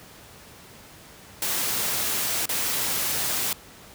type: noise with dropouts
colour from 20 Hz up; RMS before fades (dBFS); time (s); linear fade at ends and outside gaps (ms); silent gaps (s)
white; -26; 1.42-3.53; 2; 2.457-2.491
effects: pink hiss -47 dBFS RMS until 3.94 s + high-pass 60 Hz 12 dB/octave